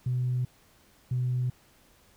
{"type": "tone pair in turn", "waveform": "sine", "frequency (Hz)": [125.3, 125.3], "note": ["B2", "B2"], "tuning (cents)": [25, 25], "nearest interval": "unison", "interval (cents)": 0, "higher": "neither", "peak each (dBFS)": -24, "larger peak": "neither", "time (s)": [[0.06, 0.45], [1.11, 1.5]], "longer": "neither", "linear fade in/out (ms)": 5, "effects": ["tanh soft clip ceiling -21 dBFS", "pink hiss -61 dBFS RMS until 2.16 s"]}